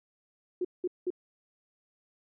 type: tone bursts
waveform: sine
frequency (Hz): 360.8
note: F#4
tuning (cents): -44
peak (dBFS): -27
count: 3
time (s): 0.61-1.104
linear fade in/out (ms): 5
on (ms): 38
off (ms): 190
effects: none